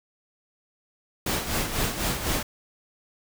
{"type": "noise with tremolo", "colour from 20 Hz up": "pink", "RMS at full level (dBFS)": -25, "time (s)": [1.26, 2.43], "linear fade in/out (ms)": 5, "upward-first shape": "sine", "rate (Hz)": 4, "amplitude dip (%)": 60, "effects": []}